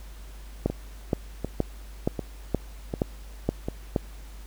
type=two click trains; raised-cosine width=2 ms; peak=-9 / -15 dBFS; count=8 / 5; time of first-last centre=0.66-3.962 / 0.7-3.685 s; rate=2.12 / 1.34 Hz; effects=added 50 Hz sine -40 dBFS peak until 4.46 s + pink hiss -52 dBFS RMS until 4.46 s